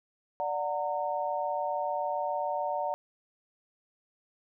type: chord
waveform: sine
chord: D augmented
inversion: none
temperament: just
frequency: 587.3 / 734.2 / 917.7 Hz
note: D5 / F#5 / A#5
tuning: 0 / -14 / -27 cents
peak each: -33 dBFS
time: 0.4-2.94 s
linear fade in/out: 0 ms
effects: none